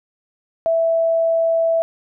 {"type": "tone", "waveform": "sine", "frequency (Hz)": 659.3, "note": "E5", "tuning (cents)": 0, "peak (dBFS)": -14, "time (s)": [0.66, 1.82], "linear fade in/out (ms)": 0, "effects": []}